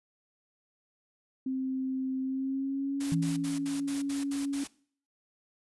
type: tone with pitch glide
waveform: sine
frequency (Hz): 262.2 to 279.4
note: C4 to C#4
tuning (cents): +4 to +14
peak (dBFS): -29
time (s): 1.46-4.64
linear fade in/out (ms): 5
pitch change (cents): +110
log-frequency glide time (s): 2.21-3.05
type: noise bursts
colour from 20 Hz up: white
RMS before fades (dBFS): -41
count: 8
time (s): 3-4.676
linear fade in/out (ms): 10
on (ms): 150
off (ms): 68
type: tone with exponential decay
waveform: sine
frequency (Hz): 164.2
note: E3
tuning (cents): -6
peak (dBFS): -25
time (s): 3.12-4.23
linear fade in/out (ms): 0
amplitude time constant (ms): 240
effects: noise-tail reverb RT60 0.5 s tail -21 dB re dry + resampled to 24000 Hz